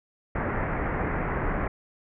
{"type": "low-pass noise", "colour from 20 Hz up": "pink", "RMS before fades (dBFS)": -28, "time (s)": [0.35, 1.68], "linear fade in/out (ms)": 5, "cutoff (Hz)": 2100, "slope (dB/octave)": 48, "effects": []}